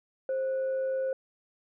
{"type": "tone with frequency modulation", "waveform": "sine", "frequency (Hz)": 528, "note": "C5", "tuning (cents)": 16, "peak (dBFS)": -27, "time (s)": [0.29, 1.13], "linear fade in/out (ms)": 2, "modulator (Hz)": 947, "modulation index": 0.2, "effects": []}